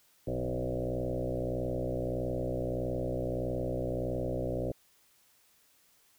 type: tone with frequency modulation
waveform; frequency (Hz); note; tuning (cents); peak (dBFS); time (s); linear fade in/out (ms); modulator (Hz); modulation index
sine; 322.6; E4; -37; -30; 0.27-4.72; 5; 61.6; 4.7
effects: white hiss -66 dBFS RMS until 6.18 s